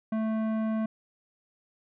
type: tone with tanh clipping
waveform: triangle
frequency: 220 Hz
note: A3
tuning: in tune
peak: -28 dBFS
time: 0.12-0.86 s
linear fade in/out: 5 ms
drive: 18 dB
effects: none